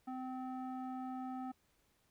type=tone with low-pass filter; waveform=square; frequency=257.5 Hz; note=C4; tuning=28 cents flat; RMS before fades=-43 dBFS; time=0.07-1.52 s; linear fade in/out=10 ms; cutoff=1000 Hz; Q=4.5; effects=pink hiss -75 dBFS RMS until 2.1 s